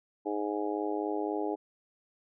harmonic tone, 103.83 Hz, G#2, in tune, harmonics 3 / 4 / 5 / 6 / 7 / 8, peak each -34 / -34 / -40 / -41 / -41 / -38 dBFS, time 0.25-1.56 s, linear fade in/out 20 ms, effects none

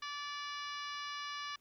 harmonic tone with a mistuned harmonic, 580 Hz, D5, 22 cents flat, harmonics 2 / 3 / 4 / 5 / 6 / 7 / 8 / 9 / 10, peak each -43 / -47 / -50 / -49 / -51 / -52 / -53 / -55 / -57 dBFS, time 0.02-1.56 s, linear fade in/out 5 ms, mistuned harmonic 8, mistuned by +80 cents, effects pink hiss -73 dBFS RMS until 1.6 s

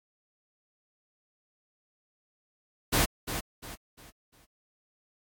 pink noise with echo, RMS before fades -24 dBFS, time 2.92-3.06 s, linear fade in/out 20 ms, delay 350 ms, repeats 4, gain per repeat -9 dB, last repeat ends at 4.46 s, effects AAC 64 kbps

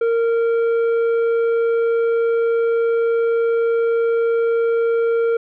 sine tone with tanh clipping, 461.7 Hz, A#4, 17 cents flat, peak -16 dBFS, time 0.01-5.37 s, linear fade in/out 5 ms, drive 7 dB, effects none

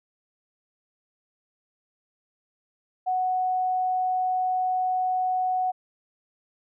sine tone, 740 Hz, F#5, in tune, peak -22 dBFS, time 3.06-5.72 s, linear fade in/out 20 ms, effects none

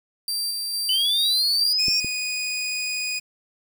sawtooth tone with tremolo, 4699 Hz, D8, in tune, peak -21 dBFS, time 0.28-1.73 s, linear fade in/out 2 ms, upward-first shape square, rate 2.2 Hz, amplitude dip 25%
sine linear sweep, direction up, 2960 to 5588 Hz, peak -19 dBFS, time 0.89-2 s, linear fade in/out 2 ms
20% pulse tone, 2482 Hz, D#7, 5 cents flat, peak -20 dBFS, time 1.78-3.2 s, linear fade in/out 20 ms
clicks, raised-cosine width 3 ms, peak -19 dBFS, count 2, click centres 1.883 / 2.046 s
effects 8-bit

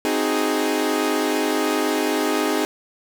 sawtooth chord, Ab dominant seventh, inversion first, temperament equal with one note detuned, 261.6 / 311.1 / 371.3 / 415.3 Hz, C4 / Eb4 / Gb4 / Ab4, 0 / 0 / +6 / 0 cents, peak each -22 / -19 / -25 / -20 dBFS, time 0.05-2.65 s, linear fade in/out 0 ms, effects none

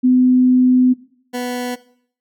sine / 20% pulse tone pair in turn, 253.1 / 246.9 Hz, B3 / B3, +43 / 0 cents, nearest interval unison, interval 43 cents, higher first, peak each -9 / -16 dBFS, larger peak first, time 0.03-0.94 / 1.33-1.76 s, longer first, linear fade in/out 20 ms, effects noise-tail reverb RT60 0.6 s tail -18 dB re dry

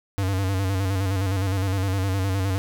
square tone with vibrato, 96 Hz, G2, 36 cents flat, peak -22 dBFS, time 0.18-2.58 s, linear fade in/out 0 ms, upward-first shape square, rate 9.7 Hz, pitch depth 52 cents each way, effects none

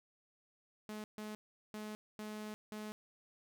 sawtooth tone bursts at uneven times, 213 Hz, G#3, 44 cents sharp, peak -39 dBFS, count 5, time 0.89-1.04 / 1.18-1.35 / 1.74-1.95 / 2.19-2.54 / 2.72-2.92 s, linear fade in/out 0 ms, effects none

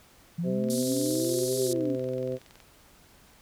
sine linear two-way sweep, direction up then down, 164.1 to 400 to 265.3 Hz, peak -27 dBFS, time 0.38-1.96 s, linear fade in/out 10 ms, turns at 1.59 s
harmonic tone, 128.6 Hz, C3, 30 cents flat, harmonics 1 / 2 / 3 / 4 / 5, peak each -37 / -37 / -34 / -31 / -42 dBFS, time 0.43-2.39 s, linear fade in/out 50 ms
click train, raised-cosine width 0.2 ms, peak -33 dBFS, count 43, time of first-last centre 0.64-2.603 s, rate 21.4 Hz
white band-pass noise, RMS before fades -36 dBFS, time 0.7-1.73 s, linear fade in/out 0 ms, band 3700 to 12000 Hz, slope 48 dB/octave
effects pink hiss -57 dBFS RMS until 3.41 s

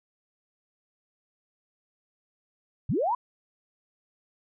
sine linear sweep, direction up, 82.41 to 1035 Hz, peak -23 dBFS, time 2.89-3.15 s, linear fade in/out 5 ms, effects none

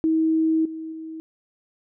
sine tone with level steps, 320 Hz, D#4, 49 cents sharp, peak -17 / -30 / -32 dBFS, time 0.04-1.2 s, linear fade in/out 0 ms, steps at 0.65 / 0.92 s, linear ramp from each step 5 ms, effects none

